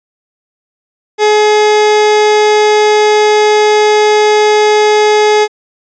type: tone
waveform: 30% pulse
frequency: 423.2 Hz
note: G#4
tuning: 33 cents sharp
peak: -3 dBFS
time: 1.18-5.48 s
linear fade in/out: 50 ms
effects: resampled to 16000 Hz